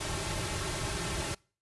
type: noise with comb filter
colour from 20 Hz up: pink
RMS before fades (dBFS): -34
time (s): 0-1.35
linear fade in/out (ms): 10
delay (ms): 4.1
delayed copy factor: -0.65
effects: noise-tail reverb RT60 0.4 s tail -25 dB re dry + resampled to 24000 Hz